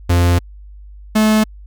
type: tone pair in turn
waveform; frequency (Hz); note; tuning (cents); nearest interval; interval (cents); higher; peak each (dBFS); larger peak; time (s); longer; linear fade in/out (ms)
45% pulse; 87.31 / 216.2; F2 / A3; 0 / -30; octave + major third; 1570; second; -10; neither; 0.09-0.39 / 1.15-1.44; first; 10
effects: added 50 Hz sine -34 dBFS peak until 1.66 s